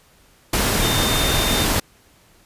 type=tone in noise; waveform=sine; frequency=3627 Hz; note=A#7; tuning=48 cents flat; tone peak=-24 dBFS; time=0.82-1.65 s; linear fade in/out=5 ms; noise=pink; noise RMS=-19 dBFS; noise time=0.53-1.8 s; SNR=-8 dB; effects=pink hiss -54 dBFS RMS until 2.45 s + resampled to 32000 Hz